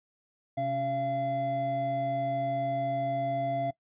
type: tone cluster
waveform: triangle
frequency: 131.8 / 278.2 / 683 Hz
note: C3 / C#4 / F5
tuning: +13 / +6 / -39 cents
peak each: -34 / -36 / -27 dBFS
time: 0.57-3.71 s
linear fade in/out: 10 ms
effects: noise-tail reverb RT60 0.1 s tail -20 dB re dry + resampled to 8000 Hz